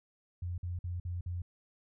sine tone bursts, 88.2 Hz, F2, 18 cents sharp, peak -34 dBFS, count 5, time 0.42-1.42 s, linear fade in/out 5 ms, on 160 ms, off 50 ms, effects none

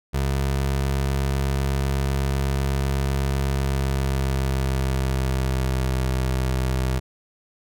25% pulse tone with pitch glide, 68 to 64.59 Hz, C#2 to C2, -33 to -22 cents, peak -17 dBFS, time 0.13-7 s, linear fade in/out 20 ms, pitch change -89 cents, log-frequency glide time 3.51-6.13 s, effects none

